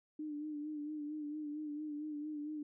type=tone with vibrato; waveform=sine; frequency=300 Hz; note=D4; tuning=37 cents sharp; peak=-39 dBFS; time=0.19-2.63 s; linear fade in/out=5 ms; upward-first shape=sine; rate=4.4 Hz; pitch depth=44 cents each way; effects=none